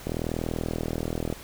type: click train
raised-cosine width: 2 ms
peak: -15 dBFS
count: 52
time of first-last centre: 0.07-1.326 s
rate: 40.6 Hz
effects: pink hiss -44 dBFS RMS until 1.43 s